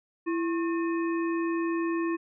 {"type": "harmonic tone with a mistuned harmonic", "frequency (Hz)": 360, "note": "F#4", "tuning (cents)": -47, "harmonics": [1, 3, 5, 7], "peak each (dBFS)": [-26, -36, -40, -43], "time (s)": [0.26, 2.17], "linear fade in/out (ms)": 20, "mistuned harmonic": 1, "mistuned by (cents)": -130, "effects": []}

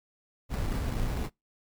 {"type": "noise with sample-and-hold", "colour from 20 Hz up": "brown", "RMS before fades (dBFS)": -30, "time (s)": [0.49, 1.3], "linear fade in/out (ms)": 50, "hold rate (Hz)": 3150, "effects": ["noise-tail reverb RT60 0.2 s tail -26 dB re dry", "MP3 96 kbps"]}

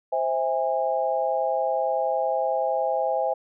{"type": "chord", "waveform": "sine", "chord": "C augmented", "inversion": "none", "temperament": "just", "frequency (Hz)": [523.3, 654.1, 817.6], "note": ["C5", "E5", "G#5"], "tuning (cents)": [0, -14, -27], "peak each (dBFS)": -26, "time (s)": [0.12, 3.34], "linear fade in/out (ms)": 10, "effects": []}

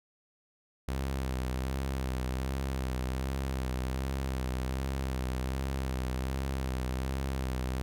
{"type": "tone with vibrato", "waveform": "sawtooth", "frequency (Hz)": 65.4, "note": "C2", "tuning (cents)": 0, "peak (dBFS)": -27, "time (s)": [0.88, 7.82], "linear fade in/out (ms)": 0, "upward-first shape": "sine", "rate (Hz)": 1.3, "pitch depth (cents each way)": 48, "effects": []}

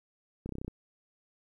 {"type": "clicks", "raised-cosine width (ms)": 3, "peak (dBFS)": -25, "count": 8, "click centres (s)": [0.46, 0.492, 0.523, 0.554, 0.584, 0.615, 0.647, 0.68], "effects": ["11-bit"]}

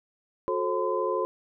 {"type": "tone cluster", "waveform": "sine", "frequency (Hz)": [363.8, 436.5, 535, 1020], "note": ["F#4", "A4", "C5", "C6"], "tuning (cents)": [-29, -14, 38, -44], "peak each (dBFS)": -30, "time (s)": [0.48, 1.25], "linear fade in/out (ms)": 0, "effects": []}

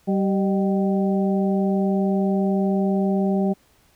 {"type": "harmonic tone with a mistuned harmonic", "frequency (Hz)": 193.8, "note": "G3", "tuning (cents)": -20, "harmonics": [1, 2, 3, 4], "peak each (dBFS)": [-19, -25, -29, -31], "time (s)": [0.07, 3.54], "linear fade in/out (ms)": 20, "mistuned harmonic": 3, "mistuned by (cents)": 81, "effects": ["pink hiss -59 dBFS RMS until 3.95 s"]}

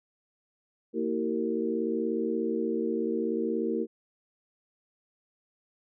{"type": "harmonic tone with a mistuned harmonic", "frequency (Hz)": 76.6, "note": "D#2", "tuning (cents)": -27, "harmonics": [3, 4, 5, 6], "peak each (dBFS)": [-32, -32, -32, -32], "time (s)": [0.93, 3.87], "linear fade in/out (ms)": 50, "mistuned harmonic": 4, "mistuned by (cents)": 88, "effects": []}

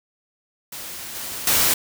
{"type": "noise with level steps", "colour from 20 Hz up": "white", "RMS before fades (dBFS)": [-34, -31, -18], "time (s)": [0.72, 1.74], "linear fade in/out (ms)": 5, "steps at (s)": [1.15, 1.47], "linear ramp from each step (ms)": 2, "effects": []}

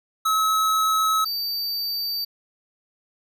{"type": "tone pair in turn", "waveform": "square", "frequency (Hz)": [1289, 4627], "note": ["E6", "D8"], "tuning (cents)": [-39, -27], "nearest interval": "octave + minor seventh", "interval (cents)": 2212, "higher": "second", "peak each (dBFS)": [-19, -25], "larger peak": "first", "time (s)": [[0.25, 1.25], [1.25, 2.25]], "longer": "neither", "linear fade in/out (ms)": 10, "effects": []}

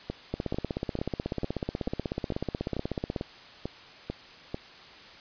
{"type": "two click trains", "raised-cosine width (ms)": 2, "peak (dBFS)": [-16, -18], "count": [47, 11], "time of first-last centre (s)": [[0.34, 3.162], [0.1, 4.544]], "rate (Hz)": [16.3, 2.25], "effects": ["white hiss -49 dBFS RMS until 5.2 s", "resampled to 11025 Hz"]}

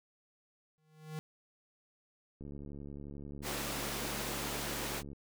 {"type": "tone with exponential growth", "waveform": "square", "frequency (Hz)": 155.56, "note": "D#3", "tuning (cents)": 0, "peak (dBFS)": -37, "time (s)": [0.78, 1.19], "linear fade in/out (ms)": 0, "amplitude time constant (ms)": 88}
{"type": "click train", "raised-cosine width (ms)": 3, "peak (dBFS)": -34, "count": 195, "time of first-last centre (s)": [2.41, 5.131], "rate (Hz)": 71.3}
{"type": "high-pass noise", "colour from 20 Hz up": "pink", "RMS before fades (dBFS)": -39, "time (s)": [3.42, 5.03], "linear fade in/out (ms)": 50, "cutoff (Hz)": 220, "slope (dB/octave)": 24}
{"effects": []}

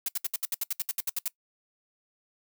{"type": "noise bursts", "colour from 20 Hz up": "blue", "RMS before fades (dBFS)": -29, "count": 14, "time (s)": [0.06, 1.28], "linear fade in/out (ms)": 2, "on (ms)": 24, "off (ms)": 68, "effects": ["noise-tail reverb RT60 0.1 s tail -22 dB re dry"]}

